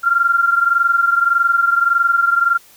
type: tone pair together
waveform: sine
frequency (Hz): 1379.3 / 1401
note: F6 / F6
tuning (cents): -22 / +5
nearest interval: unison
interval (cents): 27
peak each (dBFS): -13 / -17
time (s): 0.03-2.58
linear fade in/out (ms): 20
effects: white hiss -47 dBFS RMS until 2.76 s